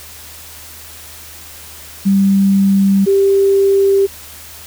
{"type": "tone pair in turn", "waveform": "sine", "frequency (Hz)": [196, 393.1], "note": ["G3", "G4"], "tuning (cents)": [0, 5], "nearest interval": "octave", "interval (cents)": 1205, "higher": "second", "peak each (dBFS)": -8, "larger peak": "neither", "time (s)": [[2.05, 3.06], [3.06, 4.07]], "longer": "neither", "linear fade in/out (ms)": 20, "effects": ["added 78 Hz sine -42 dBFS peak until 4.66 s", "white hiss -35 dBFS RMS until 4.66 s"]}